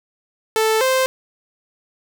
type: tone pair in turn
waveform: sawtooth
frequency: 440 / 521.7 Hz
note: A4 / C5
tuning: 0 / -5 cents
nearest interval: minor third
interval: 295 cents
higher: second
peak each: -11 dBFS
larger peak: neither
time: 0.56-0.81 / 0.81-1.06 s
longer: neither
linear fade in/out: 0 ms
effects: none